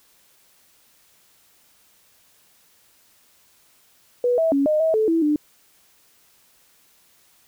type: tone with pitch steps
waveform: sine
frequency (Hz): 489.5 / 651 / 278.4 / 613 / 643 / 435.8 / 329.1 / 298.7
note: B4 / E5 / C#4 / D#5 / E5 / A4 / E4 / D4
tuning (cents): -15 / -22 / +8 / -26 / -43 / -17 / -3 / +29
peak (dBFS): -16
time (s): 4.24-5.36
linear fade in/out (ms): 2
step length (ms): 140
effects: white hiss -58 dBFS RMS until 7.47 s